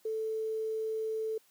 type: tone with quantisation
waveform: sine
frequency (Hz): 440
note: A4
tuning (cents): 0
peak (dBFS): -31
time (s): 0.05-1.38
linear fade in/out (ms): 5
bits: 10
effects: white hiss -66 dBFS RMS until 1.5 s + high-pass 150 Hz 12 dB/octave